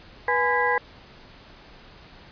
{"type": "tone cluster", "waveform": "sine", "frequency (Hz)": [488.6, 833, 1011, 1639, 1966], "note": ["B4", "G#5", "B5", "G#6", "B6"], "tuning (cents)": [-19, 5, 40, -23, -8], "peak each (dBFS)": -26, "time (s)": [0.28, 0.78], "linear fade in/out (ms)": 2, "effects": ["pink hiss -48 dBFS RMS until 2.31 s", "resampled to 11025 Hz"]}